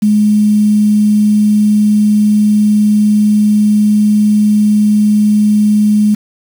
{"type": "tone with quantisation", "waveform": "sine", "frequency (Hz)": 210.1, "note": "G#3", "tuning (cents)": 20, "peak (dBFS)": -6, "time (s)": [0.02, 6.15], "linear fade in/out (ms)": 10, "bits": 5, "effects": []}